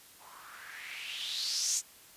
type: noise with low-pass filter sweep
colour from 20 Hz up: violet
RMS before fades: -37 dBFS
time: 0.18-1.82 s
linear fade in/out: 50 ms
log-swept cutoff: 880 to 7100 Hz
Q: 4.6
effects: white hiss -56 dBFS RMS until 2.16 s + resampled to 32000 Hz